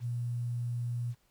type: tone with quantisation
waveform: sine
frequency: 120 Hz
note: B2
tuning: 49 cents flat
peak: -31 dBFS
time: 0-1.15 s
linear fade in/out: 50 ms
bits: 10
effects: pink hiss -71 dBFS RMS until 1.3 s

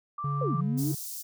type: tone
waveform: sine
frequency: 1174.7 Hz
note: D6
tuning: in tune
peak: -32 dBFS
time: 0.18-0.61 s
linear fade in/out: 5 ms
type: tone with vibrato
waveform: triangle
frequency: 141.1 Hz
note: C#3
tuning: 31 cents sharp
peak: -26 dBFS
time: 0.24-0.95 s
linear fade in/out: 5 ms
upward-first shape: square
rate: 2.7 Hz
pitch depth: 8 cents each way
type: linear two-way sweep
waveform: sine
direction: down then up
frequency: 547 to 152.3 to 326.3 Hz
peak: -28 dBFS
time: 0.41-0.92 s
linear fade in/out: 5 ms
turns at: 0.56 s
type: high-pass noise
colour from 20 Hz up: white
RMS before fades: -38 dBFS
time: 0.77-1.23 s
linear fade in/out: 20 ms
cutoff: 5000 Hz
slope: 24 dB/octave
effects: none

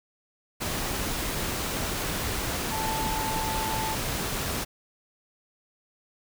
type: tone in noise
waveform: sine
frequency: 880 Hz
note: A5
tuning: in tune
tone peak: -30 dBFS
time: 2.71-3.95 s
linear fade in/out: 20 ms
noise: pink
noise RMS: -30 dBFS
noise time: 0.6-4.65 s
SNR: -3 dB
effects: none

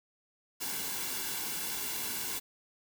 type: noise with comb filter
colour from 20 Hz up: white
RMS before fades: -36 dBFS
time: 0.6-2.4 s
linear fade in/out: 20 ms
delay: 1.6 ms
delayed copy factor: -0.6
effects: none

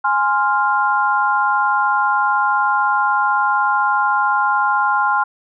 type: chord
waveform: sine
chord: F minor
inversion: first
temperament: equal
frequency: 830.6 / 1046.5 / 1396.9 Hz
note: Ab5 / C6 / F6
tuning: 0 / 0 / 0 cents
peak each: -18 dBFS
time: 0.04-5.24 s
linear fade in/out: 10 ms
effects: none

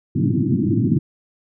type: band-pass noise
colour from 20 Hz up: pink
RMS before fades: -18 dBFS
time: 0.15-0.99 s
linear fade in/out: 10 ms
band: 100 to 350 Hz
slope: 96 dB/octave
effects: none

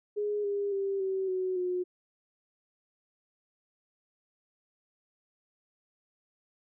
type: tone with pitch steps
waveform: sine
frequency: 415.3 / 403.9 / 392.9 / 382.2 / 371.7 / 361.5 Hz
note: G#4 / G#4 / G4 / G4 / F#4 / F#4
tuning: 0 / -48 / +4 / -44 / +8 / -40 cents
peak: -28 dBFS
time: 0.16-1.84 s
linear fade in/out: 20 ms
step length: 280 ms
effects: none

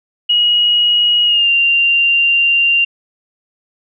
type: tone with pitch glide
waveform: sine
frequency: 2897 to 2779 Hz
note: F#7 to F7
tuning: -37 to -9 cents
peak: -9 dBFS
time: 0.29-2.85 s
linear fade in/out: 10 ms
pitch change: -72 cents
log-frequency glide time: 1.25-1.5 s
effects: none

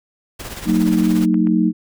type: noise with tremolo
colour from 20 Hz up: pink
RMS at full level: -29 dBFS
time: 0.39-1.26 s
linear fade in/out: 10 ms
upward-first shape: sine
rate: 17 Hz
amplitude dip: 55%
type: chord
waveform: sine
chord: D# minor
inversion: first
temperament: equal with one note detuned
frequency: 185 / 227.6 / 311.1 Hz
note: F#3 / A#3 / D#4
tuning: 0 / -41 / 0 cents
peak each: -17 dBFS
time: 0.65-1.73 s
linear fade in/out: 50 ms
type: clicks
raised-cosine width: 0.5 ms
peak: -21 dBFS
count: 3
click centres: 1.023 / 1.343 / 1.471 s
effects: none

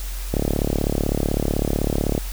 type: click train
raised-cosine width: 2 ms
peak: -7 dBFS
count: 67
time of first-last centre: 0.34-2.178 s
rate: 35.9 Hz
effects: added 44 Hz sine -26 dBFS peak until 2.32 s + white hiss -37 dBFS RMS until 2.32 s

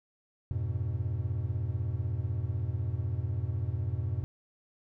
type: chord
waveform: triangle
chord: F diminished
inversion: none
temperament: equal with one note detuned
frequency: 87.31 / 103.35 / 123.47 Hz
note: F2 / Ab2 / Cb3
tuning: 0 / -8 / 0 cents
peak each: -32 dBFS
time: 0.51-4.24 s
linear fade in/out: 0 ms
effects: none

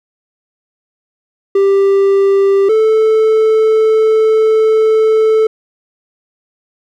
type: tone pair in turn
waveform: triangle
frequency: 393.7 / 438.6 Hz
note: G4 / A4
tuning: +8 / -6 cents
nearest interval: major second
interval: 186 cents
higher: second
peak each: -5 dBFS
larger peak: neither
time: 1.55-2.69 / 2.69-5.47 s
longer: second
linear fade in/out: 5 ms
effects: none

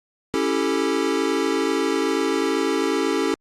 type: chord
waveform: square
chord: A dominant seventh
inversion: first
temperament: equal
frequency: 277.2 / 329.6 / 392 / 440 Hz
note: C#4 / E4 / G4 / A4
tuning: 0 / 0 / 0 / 0 cents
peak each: -26 dBFS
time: 0.34-3.34 s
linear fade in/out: 0 ms
effects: low-pass 8000 Hz 12 dB/octave + Opus 48 kbps

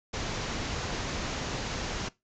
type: low-pass noise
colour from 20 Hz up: pink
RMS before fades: -34 dBFS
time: 0.13-2.09 s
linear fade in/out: 10 ms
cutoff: 7100 Hz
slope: 96 dB/octave
effects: noise-tail reverb RT60 0.2 s tail -20 dB re dry

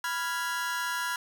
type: chord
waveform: 40% pulse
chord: F diminished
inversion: second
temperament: equal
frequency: 987.8 / 1396.9 / 1661.2 Hz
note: Cb6 / F6 / Ab6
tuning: 0 / 0 / 0 cents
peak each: -33 dBFS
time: 0.04-1.16 s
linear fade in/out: 2 ms
effects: none

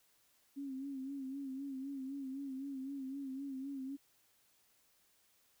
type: tone with vibrato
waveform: sine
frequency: 271.1 Hz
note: C#4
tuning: 38 cents flat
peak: -40 dBFS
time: 0.56-3.97 s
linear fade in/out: 20 ms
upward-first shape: sine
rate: 3.9 Hz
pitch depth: 64 cents each way
effects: white hiss -72 dBFS RMS until 5.6 s

